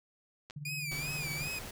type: clicks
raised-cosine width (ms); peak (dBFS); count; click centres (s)
0.2; -28; 2; 0.5 / 0.508
type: tone with tremolo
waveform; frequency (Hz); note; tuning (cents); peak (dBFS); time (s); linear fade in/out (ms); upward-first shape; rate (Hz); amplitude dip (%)
sine; 146.83; D3; 0; -37; 0.56-1.48; 5; sine; 19; 70
type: tone with vibrato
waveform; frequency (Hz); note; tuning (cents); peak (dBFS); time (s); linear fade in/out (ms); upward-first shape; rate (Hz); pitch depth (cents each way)
sawtooth; 2410; D7; +44; -33; 0.65-1.59; 5; sine; 2.6; 100
type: noise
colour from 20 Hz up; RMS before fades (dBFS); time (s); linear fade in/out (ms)
pink; -44; 0.91-1.71; 5
effects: none